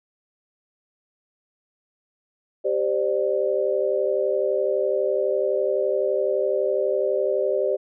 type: chord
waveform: sine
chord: G suspended fourth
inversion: none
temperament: equal with one note detuned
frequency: 392 / 523.3 / 595.2 Hz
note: G4 / C5 / D5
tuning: 0 / 0 / +23 cents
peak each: -24 dBFS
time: 2.64-7.77 s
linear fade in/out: 20 ms
effects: none